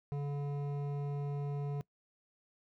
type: tone with hard clipping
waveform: triangle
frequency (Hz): 143.1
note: D3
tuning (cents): -45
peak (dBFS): -36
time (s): 0.12-1.81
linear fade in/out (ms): 0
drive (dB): 15
effects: noise-tail reverb RT60 0.1 s tail -22 dB re dry